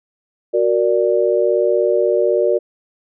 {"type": "chord", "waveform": "sine", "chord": "Gb augmented", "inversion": "none", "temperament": "equal", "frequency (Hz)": [370, 466.2, 587.3], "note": ["Gb4", "Bb4", "D5"], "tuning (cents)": [0, 0, 0], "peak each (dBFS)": -17, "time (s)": [0.53, 2.59], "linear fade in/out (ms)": 20, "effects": []}